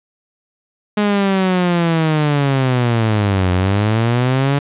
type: linear two-way sweep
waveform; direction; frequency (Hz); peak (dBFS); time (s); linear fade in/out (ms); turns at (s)
sawtooth; down then up; 210 to 89.1 to 143.4; -9; 0.97-4.59; 5; 3.52
effects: resampled to 8000 Hz + 8-bit